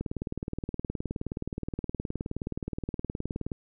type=click train; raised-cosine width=3 ms; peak=-19 dBFS; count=68; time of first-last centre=0.01-3.518 s; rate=19.1 Hz; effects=none